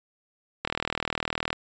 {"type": "click train", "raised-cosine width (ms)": 0.3, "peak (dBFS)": -10, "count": 36, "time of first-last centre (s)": [0.65, 1.529], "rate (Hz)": 39.8, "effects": ["resampled to 16000 Hz"]}